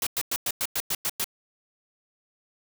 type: noise bursts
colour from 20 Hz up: white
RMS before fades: -27 dBFS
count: 9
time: 0.02-1.243 s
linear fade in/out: 2 ms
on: 47 ms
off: 100 ms
effects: none